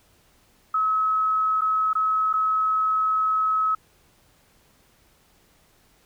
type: tone with dropouts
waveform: sine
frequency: 1285 Hz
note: E6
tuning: 45 cents flat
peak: -19 dBFS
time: 0.74-3.75 s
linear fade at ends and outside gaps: 5 ms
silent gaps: 1.61-1.617 / 1.932-1.952 / 2.33-2.337 s
effects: pink hiss -60 dBFS RMS until 6.05 s

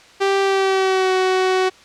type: tone with pitch glide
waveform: sawtooth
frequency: 392 to 373.6 Hz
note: G4 to F#4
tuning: 0 to +17 cents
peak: -11 dBFS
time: 0.2-1.7 s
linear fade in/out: 20 ms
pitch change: -83 cents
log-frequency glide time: 0.41-1.13 s
effects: white hiss -46 dBFS RMS until 1.84 s + low-pass 5000 Hz 12 dB/octave

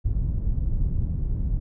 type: low-pass noise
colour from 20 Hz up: pink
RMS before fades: -24 dBFS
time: 0.04-1.6 s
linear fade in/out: 20 ms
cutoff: 100 Hz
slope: 12 dB/octave
effects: none

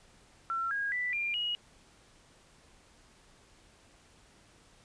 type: tone with pitch steps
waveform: sine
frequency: 1351 / 1634.7 / 1978 / 2393 / 2896 Hz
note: E6 / G#6 / B6 / D7 / F#7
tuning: +42 / -28 / +2 / +32 / -38 cents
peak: -30 dBFS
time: 0.5-1.55 s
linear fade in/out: 0 ms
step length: 210 ms
effects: pink hiss -61 dBFS RMS until 4.84 s + resampled to 22050 Hz

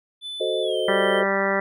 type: tone with pitch glide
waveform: triangle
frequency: 3500 to 3118 Hz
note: A7 to G7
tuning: -10 to -10 cents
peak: -29 dBFS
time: 0.21-1.23 s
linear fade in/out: 50 ms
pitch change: -200 cents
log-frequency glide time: 0.62-0.77 s
type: chord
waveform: sine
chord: F# diminished seventh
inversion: none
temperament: equal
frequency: 370 / 440 / 523.3 / 622.3 Hz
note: F#4 / A4 / C5 / Eb5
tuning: 0 / 0 / 0 / 0 cents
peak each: -27 dBFS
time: 0.4-1.24 s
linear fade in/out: 10 ms
type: harmonic tone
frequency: 196 Hz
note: G3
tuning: in tune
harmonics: 1 / 2 / 3 / 4 / 5 / 6 / 7 / 8 / 9 / 10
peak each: -29 / -27 / -25 / -31 / -31 / -32 / -30 / -33 / -30 / -27 dBFS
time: 0.88-1.6 s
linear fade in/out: 2 ms
effects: none

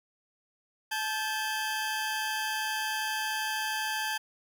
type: tone pair together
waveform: 20% pulse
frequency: 865 / 1577.3 Hz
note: A5 / G6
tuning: -30 / +10 cents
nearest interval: minor seventh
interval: 1040 cents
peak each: -27 / -29 dBFS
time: 0.91-4.18 s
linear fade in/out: 10 ms
effects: none

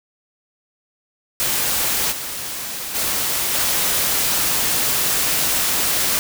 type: noise with level steps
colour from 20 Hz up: white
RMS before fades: -20 / -28 / -21 / -19 dBFS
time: 1.4-6.19 s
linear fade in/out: 0 ms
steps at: 2.11 / 2.94 / 3.53 s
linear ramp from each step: 20 ms
effects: none

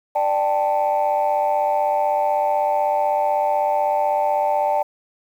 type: chord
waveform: sine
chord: D suspended fourth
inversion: none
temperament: equal with one note detuned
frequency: 592.1 / 784 / 880 Hz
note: D5 / G5 / A5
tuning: +14 / 0 / 0 cents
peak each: -20 dBFS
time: 0.15-4.83 s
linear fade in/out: 10 ms
effects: tanh soft clip ceiling -11 dBFS + 8-bit

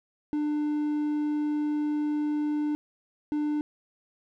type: tone pair in turn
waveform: triangle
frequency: 298.3 / 298.3 Hz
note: D4 / D4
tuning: +27 / +27 cents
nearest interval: unison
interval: 0 cents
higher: neither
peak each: -23 dBFS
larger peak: neither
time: 0.33-2.75 / 3.32-3.61 s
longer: first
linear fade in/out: 0 ms
effects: none

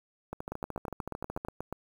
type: two click trains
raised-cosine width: 1 ms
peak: -22 / -21 dBFS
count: 16 / 11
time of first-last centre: 0.33-1.449 / 0.52-1.726 s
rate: 13.4 / 8.29 Hz
effects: 8-bit

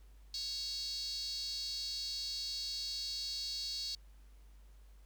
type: tone with high-pass filter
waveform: 5% pulse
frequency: 554.4 Hz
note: C#5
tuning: in tune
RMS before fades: -40 dBFS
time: 0.34-3.95 s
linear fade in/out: 2 ms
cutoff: 4400 Hz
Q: 7.8
effects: added 50 Hz sine -55 dBFS peak until 5.05 s + pink hiss -71 dBFS RMS until 5.05 s

